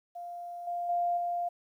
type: tone with level steps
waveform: sine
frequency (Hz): 698.5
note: F5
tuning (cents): 0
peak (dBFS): -38 / -31 / -26 / -29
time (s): 0.15-1.49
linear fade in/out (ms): 10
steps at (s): 0.67 / 0.89 / 1.17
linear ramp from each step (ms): 5
effects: 11-bit